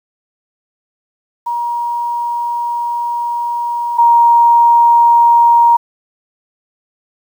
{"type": "tone pair in turn", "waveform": "sine", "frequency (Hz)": [949, 940.3], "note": ["A#5", "A#5"], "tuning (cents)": [31, 15], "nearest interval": "unison", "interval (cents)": 16, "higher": "first", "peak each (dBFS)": [-15, -5], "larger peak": "second", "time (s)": [[1.46, 3.98], [3.98, 5.77]], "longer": "first", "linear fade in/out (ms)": 10, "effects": ["7-bit"]}